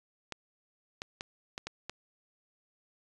clicks, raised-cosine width 0.2 ms, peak -20 dBFS, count 6, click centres 0.323 / 1.019 / 1.209 / 1.579 / 1.67 / 1.896 s, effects resampled to 22050 Hz

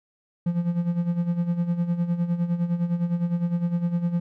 triangle tone with tremolo, 172.7 Hz, F3, 19 cents flat, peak -17 dBFS, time 0.46-4.2 s, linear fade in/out 5 ms, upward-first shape sine, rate 9.8 Hz, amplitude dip 70%, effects none

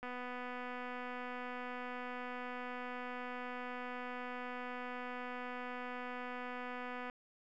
click train, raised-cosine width 0.5 ms, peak -30 dBFS, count 1754, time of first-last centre 0.03-7.099 s, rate 248 Hz, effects none

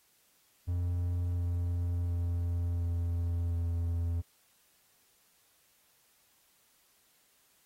triangle tone with pitch steps, 87.7 / 86.99 / 86.29 / 85.6 / 84.91 Hz, F2 / F2 / F2 / F2 / F2, +8 / -6 / -20 / -34 / -48 cents, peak -27 dBFS, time 0.67-4.22 s, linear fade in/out 20 ms, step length 710 ms, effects white hiss -68 dBFS RMS until 7.65 s + AAC 48 kbps

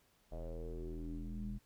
square tone with low-pass filter sweep, 41.18 Hz, E1, 1 cent flat, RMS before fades -43 dBFS, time 0.31-1.59 s, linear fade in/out 20 ms, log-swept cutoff 640 to 180 Hz, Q 6, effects pink hiss -72 dBFS RMS until 1.65 s

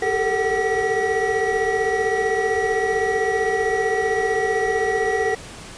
triangle tone cluster, 397.8 / 437.9 / 453.5 / 753 / 1928 Hz, G4 / A4 / A#4 / F#5 / B6, +25 / -8 / -48 / +30 / -42 cents, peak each -23 dBFS, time 0.02-5.35 s, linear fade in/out 5 ms, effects pink hiss -38 dBFS RMS until 5.77 s + resampled to 22050 Hz

